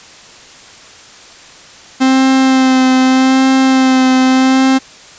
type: tone with vibrato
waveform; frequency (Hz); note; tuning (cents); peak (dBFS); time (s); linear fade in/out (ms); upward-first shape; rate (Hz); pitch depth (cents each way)
45% pulse; 261.6; C4; 0; -7; 2-4.79; 20; sine; 0.82; 19
effects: white hiss -37 dBFS RMS until 5.18 s + resampled to 16000 Hz